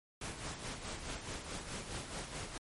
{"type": "noise with tremolo", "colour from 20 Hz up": "pink", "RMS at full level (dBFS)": -41, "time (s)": [0.21, 2.58], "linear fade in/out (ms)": 5, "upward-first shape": "sine", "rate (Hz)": 4.7, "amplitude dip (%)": 55, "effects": ["MP3 48 kbps"]}